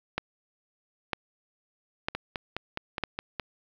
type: two click trains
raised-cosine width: 0.3 ms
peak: -11 / -15 dBFS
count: 4 / 7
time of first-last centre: 0.18-3.037 / 2.15-3.397 s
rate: 1.05 / 4.81 Hz
effects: low-pass 5000 Hz 12 dB/octave + 8-bit